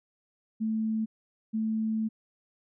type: tone pair in turn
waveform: sine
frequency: 220 / 220 Hz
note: A3 / A3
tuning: 0 / 0 cents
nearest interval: unison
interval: 0 cents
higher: neither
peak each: -26 dBFS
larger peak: neither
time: 0.6-1.06 / 1.53-2.09 s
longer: second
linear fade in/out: 20 ms
effects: none